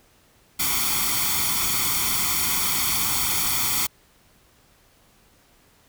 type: noise with comb filter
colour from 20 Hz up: white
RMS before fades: -23 dBFS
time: 0.59-3.87 s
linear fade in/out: 10 ms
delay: 0.89 ms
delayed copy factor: +0.8
effects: pink hiss -58 dBFS RMS until 5.88 s